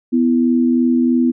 sine tone pair together, 248.2 / 331.3 Hz, B3 / E4, +9 / +9 cents, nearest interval perfect fourth, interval 500 cents, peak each -12 / -18 dBFS, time 0.12-1.32 s, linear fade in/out 20 ms, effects none

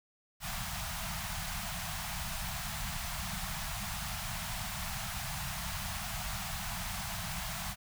pink band-stop noise, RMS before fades -38 dBFS, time 0.4-7.76 s, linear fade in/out 50 ms, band 210 to 640 Hz, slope 96 dB/octave, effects none

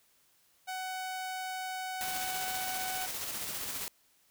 sawtooth tone, 748 Hz, F#5, 19 cents sharp, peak -32 dBFS, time 0.67-3.07 s, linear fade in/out 20 ms
white noise with tremolo, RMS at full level -37 dBFS, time 2.01-3.88 s, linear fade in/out 0 ms, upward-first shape square, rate 15 Hz, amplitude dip 25%
effects white hiss -68 dBFS RMS until 4.3 s

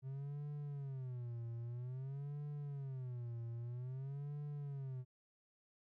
triangle tone with vibrato, 130.7 Hz, C3, 1 cent flat, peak -40 dBFS, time 0.02-5.05 s, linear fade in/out 50 ms, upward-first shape sine, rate 0.51 Hz, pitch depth 200 cents each way, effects none

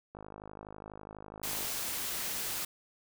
click train, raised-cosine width 1 ms, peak -31 dBFS, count 79, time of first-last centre 0.15-1.647 s, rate 52.1 Hz
white noise, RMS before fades -36 dBFS, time 1.43-2.65 s, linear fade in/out 5 ms
effects none

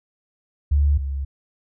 sine tone pair in turn, 72 / 68.91 Hz, D2 / C#2, -34 / -10 cents, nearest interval minor second, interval 76 cents, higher first, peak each -14 / -23 dBFS, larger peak first, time 0.71-0.98 / 0.98-1.25 s, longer neither, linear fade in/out 10 ms, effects none

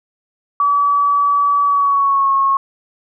sine tone with pitch glide, 1145 to 1092 Hz, D6 to C#6, -44 to -26 cents, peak -11 dBFS, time 0.6-2.57 s, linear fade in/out 2 ms, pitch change -82 cents, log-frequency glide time 1.64-2.31 s, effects none

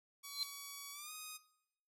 5% pulse tone with pitch glide, 1131 to 1247.7 Hz, C#6 to D#6, +34 to +4 cents, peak -36 dBFS, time 0.23-1.38 s, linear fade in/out 20 ms, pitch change +170 cents, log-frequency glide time 0.92-1.12 s
sine tone with exponential growth, 4104 Hz, C8, 34 cents flat, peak -33 dBFS, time 0.24-0.43 s, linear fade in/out 0 ms, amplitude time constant 41 ms
effects noise-tail reverb RT60 0.8 s tail -17 dB re dry + AAC 48 kbps

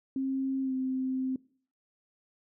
sine tone with pitch glide, 267 to 260.6 Hz, C4 to C4, +35 to -7 cents, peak -28 dBFS, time 0.16-1.36 s, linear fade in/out 2 ms, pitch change -42 cents, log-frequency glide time 0.62-0.73 s, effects noise-tail reverb RT60 0.5 s tail -22 dB re dry

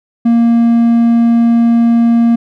triangle tone, 233.1 Hz, A#3, in tune, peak -4 dBFS, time 0.25-2.36 s, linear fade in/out 10 ms, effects none

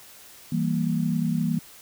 sine chord, E diminished, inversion none, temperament equal, 164.81 / 196 / 233.1 Hz, E3 / G3 / Bb3, 0 / 0 / 0 cents, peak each -25 / -28 / -26 dBFS, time 0.52-1.59 s, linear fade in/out 5 ms, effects white hiss -48 dBFS RMS until 1.81 s

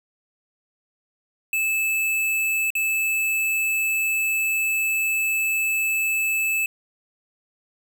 square tone with dropouts, 2618 Hz, E7, 13 cents flat, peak -21 dBFS, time 1.53-6.66 s, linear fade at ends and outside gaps 2 ms, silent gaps 2.704-2.752 s, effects none

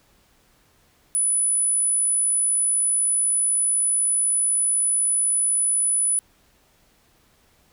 sine tone, 9956 Hz, D#9, in tune, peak -18 dBFS, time 1.15-6.19 s, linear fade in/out 0 ms, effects pink hiss -60 dBFS RMS until 7.72 s

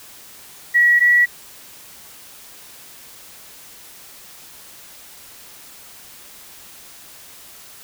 sine tone pair in turn, 1923 / 1936.4 Hz, B6 / B6, -47 / -35 cents, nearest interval unison, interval 12 cents, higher second, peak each -10 dBFS, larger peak neither, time 0.74-1 / 1-1.26 s, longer neither, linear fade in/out 20 ms, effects white hiss -42 dBFS RMS until 7.83 s

